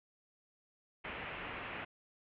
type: low-pass noise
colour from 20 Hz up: white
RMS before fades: -44 dBFS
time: 1.04-1.85 s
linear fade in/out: 10 ms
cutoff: 2800 Hz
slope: 48 dB/octave
effects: none